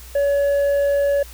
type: tone with tanh clipping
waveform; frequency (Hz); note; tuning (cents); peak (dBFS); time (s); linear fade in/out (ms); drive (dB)
sine; 566; C#5; +36; -16; 0.15-1.23; 5; 4
effects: added 60 Hz sine -38 dBFS peak until 1.33 s + white hiss -43 dBFS RMS until 1.33 s